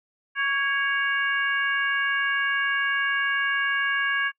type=harmonic tone with a mistuned harmonic; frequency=560 Hz; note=C#5; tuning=18 cents sharp; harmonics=2 / 3 / 4 / 5; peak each=-30 / -23 / -31 / -32 dBFS; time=0.35-4.32 s; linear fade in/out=50 ms; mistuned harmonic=3; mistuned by=-30 cents; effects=noise-tail reverb RT60 0.1 s tail -23 dB re dry